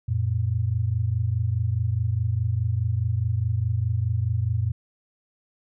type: tone pair together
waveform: sine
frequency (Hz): 90.59 / 115.4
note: F#2 / A#2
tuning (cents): -36 / -17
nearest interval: major third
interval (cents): 419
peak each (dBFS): -25 / -23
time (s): 0.08-4.72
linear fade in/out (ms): 10
effects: none